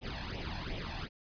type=noise with flanger; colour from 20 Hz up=pink; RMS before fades=-39 dBFS; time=0.01-1.09 s; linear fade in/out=50 ms; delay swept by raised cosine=0.32 to 1.2 ms; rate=2.7 Hz; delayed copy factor=+0.75; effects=resampled to 11025 Hz